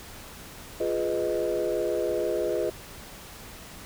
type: chord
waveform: sine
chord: F half-diminished seventh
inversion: none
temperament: equal with one note detuned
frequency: 349.2 / 415.3 / 497.9 / 622.3 Hz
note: F4 / Ab4 / Cb5 / Eb5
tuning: 0 / 0 / +14 / 0 cents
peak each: -29 dBFS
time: 0.8-2.7 s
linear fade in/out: 5 ms
effects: tanh soft clip ceiling -18 dBFS + pink hiss -44 dBFS RMS until 3.85 s